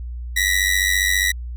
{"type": "ring-modulated tone", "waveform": "sawtooth", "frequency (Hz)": 1933, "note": "B6", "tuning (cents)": -38, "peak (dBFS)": -10, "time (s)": [0.36, 1.32], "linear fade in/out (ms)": 10, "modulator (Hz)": 47.4, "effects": ["added 60 Hz sine -27 dBFS peak until 1.56 s"]}